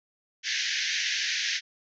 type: band-pass noise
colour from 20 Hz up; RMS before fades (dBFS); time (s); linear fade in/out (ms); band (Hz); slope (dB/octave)
pink; -29; 0.43-1.61; 50; 1600 to 6400; 96
effects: none